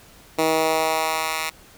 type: tone with high-pass filter sweep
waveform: 10% pulse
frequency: 159.3 Hz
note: D#3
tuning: 41 cents sharp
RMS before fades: -22 dBFS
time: 0.38-1.5 s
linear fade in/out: 10 ms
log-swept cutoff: 330 to 1600 Hz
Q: 1.1
effects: pink hiss -49 dBFS RMS until 1.77 s